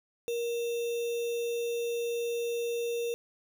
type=tone with sample-and-hold; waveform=sine; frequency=470.8 Hz; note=A#4; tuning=17 cents sharp; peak=-29 dBFS; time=0.28-3.14 s; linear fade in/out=0 ms; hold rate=3150 Hz; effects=none